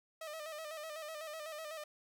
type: tone with vibrato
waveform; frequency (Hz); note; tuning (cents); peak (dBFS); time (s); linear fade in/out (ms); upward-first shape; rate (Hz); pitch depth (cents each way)
sawtooth; 622.3; D#5; 0; -39; 0.21-1.84; 5; square; 8; 58
effects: none